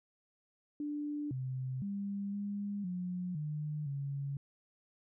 sine tone with pitch steps, 294.5 / 129.8 / 199.9 / 202.8 / 180 / 150.7 / 139.8 Hz, D4 / C3 / G3 / G#3 / F#3 / D3 / C#3, +5 / -13 / +34 / -41 / -47 / +45 / +15 cents, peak -35 dBFS, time 0.8-4.37 s, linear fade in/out 2 ms, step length 510 ms, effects none

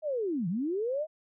sine linear two-way sweep, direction down then up, 642 to 157.9 to 642 Hz, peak -28 dBFS, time 0.02-1.07 s, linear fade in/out 50 ms, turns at 0.48 s, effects none

